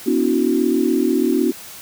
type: tone cluster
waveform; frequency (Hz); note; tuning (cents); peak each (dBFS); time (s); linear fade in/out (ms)
sine; 245.6 / 281.8 / 323 / 369.5; B3 / C#4 / E4 / F#4; -9 / +29 / -35 / -2; -20; 0.06-1.52; 10
effects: white hiss -37 dBFS RMS until 1.81 s